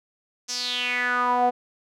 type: tone with band-pass filter sweep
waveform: sawtooth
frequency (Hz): 246.9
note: B3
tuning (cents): 0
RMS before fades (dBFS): -24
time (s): 0.48-1.51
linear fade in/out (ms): 20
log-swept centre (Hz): 6000 to 640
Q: 5.5
effects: none